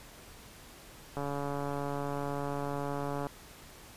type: click train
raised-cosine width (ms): 1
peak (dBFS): -22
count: 299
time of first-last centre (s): 1.17-3.269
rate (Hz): 142
effects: pink hiss -52 dBFS RMS until 3.96 s + resampled to 32000 Hz